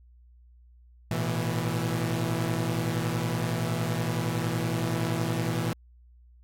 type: chord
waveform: sawtooth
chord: A suspended second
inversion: none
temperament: equal with one note detuned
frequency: 110 / 120.72 / 164.81 Hz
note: A2 / B2 / E3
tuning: 0 / -39 / 0 cents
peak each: -29 / -26 / -26 dBFS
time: 1.11-5.73 s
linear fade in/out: 0 ms
effects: added 60 Hz sine -52 dBFS peak until 6.43 s + AAC 64 kbps